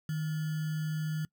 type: tone with sample-and-hold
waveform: sine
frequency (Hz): 155.56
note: D#3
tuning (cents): 0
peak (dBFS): -30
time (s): 0.09-1.25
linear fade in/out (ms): 2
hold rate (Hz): 1575
effects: noise-tail reverb RT60 0.1 s tail -23 dB re dry